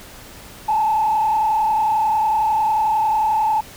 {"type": "tone with frequency modulation", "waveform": "sine", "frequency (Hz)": 867, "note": "A5", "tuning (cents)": -26, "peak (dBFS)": -14, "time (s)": [0.68, 3.61], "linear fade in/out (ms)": 10, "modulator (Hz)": 31.1, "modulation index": 0.86, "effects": ["tanh soft clip ceiling -10 dBFS", "pink hiss -40 dBFS RMS until 3.76 s"]}